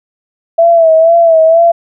sine tone with vibrato, 659.3 Hz, E5, in tune, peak -3 dBFS, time 0.58-1.72 s, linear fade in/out 10 ms, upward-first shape sine, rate 2.1 Hz, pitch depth 54 cents each way, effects none

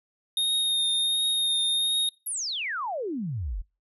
square tone with vibrato, 3695 Hz, A#7, 16 cents flat, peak -23 dBFS, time 0.37-2.09 s, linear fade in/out 2 ms, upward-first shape triangle, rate 1.4 Hz, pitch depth 22 cents each way
sine exponential sweep, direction down, 11840 to 38.47 Hz, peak -28 dBFS, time 2.26-3.62 s, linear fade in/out 10 ms
effects noise-tail reverb RT60 0.3 s tail -26 dB re dry

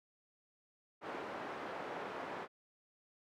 pink band-pass noise, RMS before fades -44 dBFS, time 1.01-2.48 s, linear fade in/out 50 ms, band 370 to 1500 Hz, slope 12 dB/octave, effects none

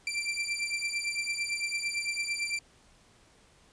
sawtooth beating tone pair, 2349 / 2357.9 Hz, D7 / D7, 0 / +6 cents, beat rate 8.9 Hz, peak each -30 dBFS, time 0.07-2.59 s, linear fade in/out 2 ms, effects pink hiss -61 dBFS RMS until 3.72 s + resampled to 22050 Hz

